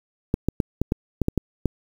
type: clicks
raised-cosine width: 3 ms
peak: -7 dBFS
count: 9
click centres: 0.341 / 0.486 / 0.602 / 0.816 / 0.921 / 1.217 / 1.284 / 1.377 / 1.657 s
effects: 7-bit